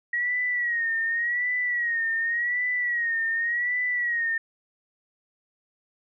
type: tone with vibrato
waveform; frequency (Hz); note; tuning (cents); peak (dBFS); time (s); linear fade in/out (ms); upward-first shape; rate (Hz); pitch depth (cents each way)
sine; 1900; A#6; +33; -23; 0.13-4.38; 5; sine; 0.88; 79
effects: none